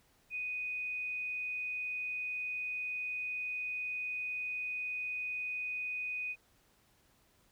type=tone; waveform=sine; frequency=2489 Hz; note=D#7; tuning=in tune; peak=-35 dBFS; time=0.3-6.36 s; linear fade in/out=50 ms; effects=pink hiss -69 dBFS RMS until 7.51 s